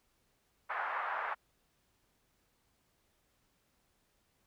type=band-pass noise; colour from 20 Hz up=pink; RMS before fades=-37 dBFS; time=0.69-1.35 s; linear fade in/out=20 ms; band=810 to 1700 Hz; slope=24 dB/octave; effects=pink hiss -75 dBFS RMS until 4.46 s